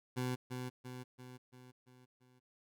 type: tone with echo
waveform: 20% pulse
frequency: 126.2 Hz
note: B2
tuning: 38 cents sharp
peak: -30 dBFS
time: 0.16-0.36 s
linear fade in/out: 20 ms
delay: 340 ms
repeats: 6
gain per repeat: -5 dB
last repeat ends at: 2.4 s
effects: none